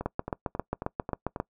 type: two click trains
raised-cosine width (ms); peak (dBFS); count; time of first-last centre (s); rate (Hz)
1; -19 / -14; 6 / 11; 0.01-1.361 / 0.06-1.4; 3.7 / 7.46
effects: noise-tail reverb RT60 0.1 s tail -23 dB re dry